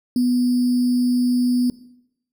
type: tone with sample-and-hold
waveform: sine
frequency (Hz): 246.9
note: B3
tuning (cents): 0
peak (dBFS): -15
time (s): 0.16-1.7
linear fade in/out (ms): 2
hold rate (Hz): 4900
effects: noise-tail reverb RT60 0.8 s tail -19 dB re dry